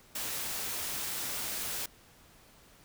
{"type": "noise", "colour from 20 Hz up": "white", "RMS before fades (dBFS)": -36, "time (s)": [0.15, 1.86], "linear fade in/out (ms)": 5, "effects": ["pink hiss -59 dBFS RMS until 2.84 s"]}